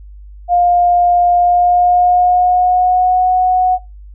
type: tone with pitch glide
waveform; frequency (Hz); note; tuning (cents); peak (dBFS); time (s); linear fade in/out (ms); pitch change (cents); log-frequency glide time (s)
sine; 706 to 735.6; F5 to F#5; +19 to -10; -8; 0.48-3.79; 50; +71; 1.35-3.29
effects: noise-tail reverb RT60 0.2 s tail -19 dB re dry + added 50 Hz sine -32 dBFS peak until 4.14 s